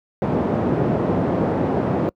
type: band-pass noise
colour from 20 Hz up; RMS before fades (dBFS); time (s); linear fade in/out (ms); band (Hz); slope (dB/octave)
pink; -20; 0.22-2.09; 0; 130 to 600; 12
effects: noise-tail reverb RT60 0.1 s tail -25 dB re dry + high-pass 80 Hz 12 dB/octave